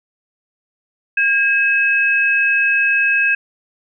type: tone pair together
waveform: sine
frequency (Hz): 1620.9 / 2573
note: G#6 / E7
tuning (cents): -43 / -43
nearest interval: minor sixth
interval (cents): 800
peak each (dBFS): -15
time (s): 1.17-3.35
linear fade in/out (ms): 5
effects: none